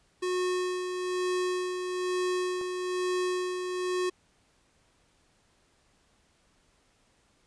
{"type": "tone with tremolo", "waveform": "square", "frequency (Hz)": 364.2, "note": "F#4", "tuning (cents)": -27, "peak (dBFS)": -27, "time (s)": [0.22, 4.1], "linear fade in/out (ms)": 10, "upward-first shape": "sine", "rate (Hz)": 1.1, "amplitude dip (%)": 45}
{"type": "click", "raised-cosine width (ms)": 1, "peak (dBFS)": -31, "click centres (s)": 2.613}
{"effects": ["pink hiss -67 dBFS RMS until 7.46 s", "resampled to 22050 Hz"]}